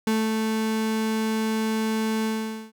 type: tone with ADSR envelope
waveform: 35% pulse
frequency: 220 Hz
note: A3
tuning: in tune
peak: -18 dBFS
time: 0.07-2.72 s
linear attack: 3 ms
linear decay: 220 ms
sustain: -3 dB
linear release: 470 ms
effects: none